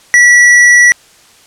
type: tone with hard clipping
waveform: sine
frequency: 1945 Hz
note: B6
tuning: 27 cents flat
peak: -4 dBFS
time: 0.14-0.92 s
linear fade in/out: 0 ms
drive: 10 dB
effects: white hiss -43 dBFS RMS until 1.46 s + low-pass 9000 Hz 12 dB/octave